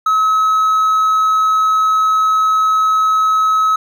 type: tone with hard clipping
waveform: triangle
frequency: 1285 Hz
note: E6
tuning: 45 cents flat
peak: -11 dBFS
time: 0.06-3.76 s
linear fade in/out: 5 ms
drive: 5 dB
effects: none